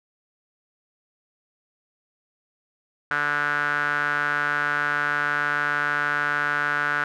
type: tone with band-pass filter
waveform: sawtooth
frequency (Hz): 146.6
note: D3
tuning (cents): -3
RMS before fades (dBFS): -24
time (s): 3.11-7.04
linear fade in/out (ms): 0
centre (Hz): 1500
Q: 7
effects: none